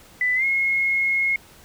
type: tone with pitch glide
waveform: sine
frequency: 1994 to 2162 Hz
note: B6 to C#7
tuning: +16 to -44 cents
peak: -18 dBFS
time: 0.21-1.36 s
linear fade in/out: 2 ms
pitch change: +140 cents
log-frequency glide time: 0.35-0.45 s
effects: pink hiss -49 dBFS RMS until 1.64 s

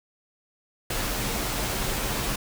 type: noise with comb filter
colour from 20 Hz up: pink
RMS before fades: -28 dBFS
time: 0.9-2.36 s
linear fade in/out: 5 ms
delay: 12 ms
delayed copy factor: -0.5
effects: none

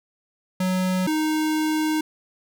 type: tone pair in turn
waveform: square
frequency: 185 / 310.5 Hz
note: F#3 / D#4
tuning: 0 / -3 cents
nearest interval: major sixth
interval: 897 cents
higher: second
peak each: -21 dBFS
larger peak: neither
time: 0.6-1.07 / 1.07-2.01 s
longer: second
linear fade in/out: 5 ms
effects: none

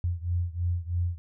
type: beating tone pair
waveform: sine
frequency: 86.2 / 89.3 Hz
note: F2 / F2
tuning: -22 / +39 cents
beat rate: 3.1 Hz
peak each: -28 / -30 dBFS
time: 0.04-1.18 s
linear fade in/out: 0 ms
effects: none

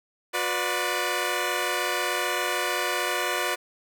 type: chord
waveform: 10% pulse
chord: B minor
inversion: second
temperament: equal with one note detuned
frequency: 361.5 / 493.9 / 587.3 Hz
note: F#4 / B4 / D5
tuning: -40 / 0 / 0 cents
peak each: -21 dBFS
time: 0.33-3.56 s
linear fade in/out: 20 ms
effects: none

